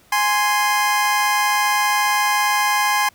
25% pulse tone pair together, 830.6 / 1045.5 Hz, G#5 / C6, 0 / -2 cents, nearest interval major third, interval 398 cents, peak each -15 dBFS, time 0.12-3.09 s, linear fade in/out 5 ms, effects pink hiss -53 dBFS RMS until 3.14 s + high-pass 60 Hz 12 dB/octave

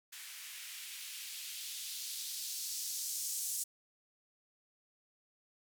violet noise with band-pass filter sweep, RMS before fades -42 dBFS, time 0.12-3.64 s, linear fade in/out 10 ms, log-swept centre 1800 to 7000 Hz, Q 1.4, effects none

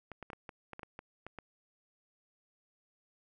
clicks, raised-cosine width 0.5 ms, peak -29 dBFS, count 11, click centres 0.117 / 0.227 / 0.302 / 0.332 / 0.492 / 0.733 / 0.794 / 0.832 / 0.991 / 1.266 / 1.387 s, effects none

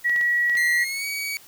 sine tone, 1924 Hz, B6, 46 cents flat, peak -18 dBFS, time 0.04-0.85 s, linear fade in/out 20 ms
clicks, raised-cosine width 0.2 ms, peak -20 dBFS, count 5, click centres 0.096 / 0.162 / 0.212 / 0.497 / 0.553 s
sawtooth tone with pitch glide, 2085 to 2261 Hz, C7 to C#7, -7 to +34 cents, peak -23 dBFS, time 0.57-1.37 s, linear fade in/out 0 ms, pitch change +141 cents, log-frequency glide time 0.76-1.06 s
effects white hiss -49 dBFS RMS until 1.47 s

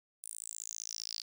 sawtooth tone with high-pass filter sweep, 55.2 Hz, A1, 6 cents sharp, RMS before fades -43 dBFS, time 0.23-1.22 s, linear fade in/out 5 ms, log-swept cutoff 9500 to 4600 Hz, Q 8.6, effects none

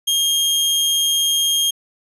sawtooth tone, 3228 Hz, G#7, 50 cents flat, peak -12 dBFS, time 0.07-1.71 s, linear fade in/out 10 ms, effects resampled to 32000 Hz

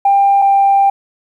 sine tone pair in turn, 795 / 791.1 Hz, G5 / G5, +24 / +16 cents, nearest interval unison, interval 8 cents, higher first, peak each -6 dBFS, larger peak neither, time 0.05-0.42 / 0.42-0.9 s, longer second, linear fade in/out 5 ms, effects tanh soft clip ceiling -3 dBFS + 8-bit

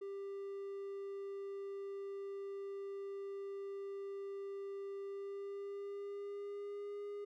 triangle tone with pitch glide, 395.7 to 408.9 Hz, G4 to G#4, +16 to -27 cents, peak -40 dBFS, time 0.01-7.25 s, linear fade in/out 10 ms, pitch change +57 cents, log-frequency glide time 5.03-7.01 s, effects none

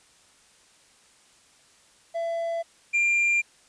triangle tone pair in turn, 670 / 2388 Hz, E5 / D7, +28 / +28 cents, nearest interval octave + minor seventh, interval 2200 cents, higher second, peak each -24 / -18 dBFS, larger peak second, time 2.14-2.63 / 2.93-3.42 s, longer neither, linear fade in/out 20 ms, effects white hiss -58 dBFS RMS until 3.68 s + resampled to 22050 Hz

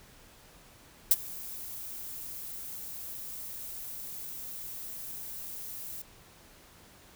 violet noise with ADSR envelope, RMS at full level -18 dBFS, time 1.11-6.02 s, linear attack 3 ms, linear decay 35 ms, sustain -23 dB, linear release 4 ms, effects pink hiss -56 dBFS RMS until 7.15 s

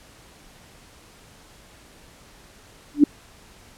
sine tone with exponential growth, 292.1 Hz, D4, 9 cents flat, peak -5 dBFS, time 2.94-3.04 s, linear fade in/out 5 ms, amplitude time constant 20 ms, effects pink hiss -50 dBFS RMS until 3.77 s + low-pass 11000 Hz 12 dB/octave

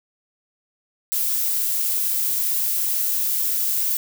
violet noise, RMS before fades -22 dBFS, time 1.12-3.97 s, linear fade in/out 0 ms, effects none

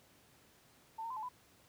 sine tone with pitch steps, 892 / 916 / 1025 / 870 / 998 Hz, A5 / A#5 / C6 / A5 / B5, +23 / -31 / -36 / -20 / +18 cents, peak -39 dBFS, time 0.98-1.29 s, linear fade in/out 10 ms, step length 62 ms, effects pink hiss -65 dBFS RMS until 1.68 s + high-pass 80 Hz 12 dB/octave

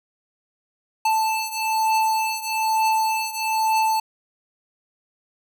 square beating tone pair, 880 / 881.1 Hz, A5 / A5, 0 / +2 cents, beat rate 1.1 Hz, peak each -22 / -25 dBFS, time 1.05-4 s, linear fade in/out 5 ms, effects 9-bit

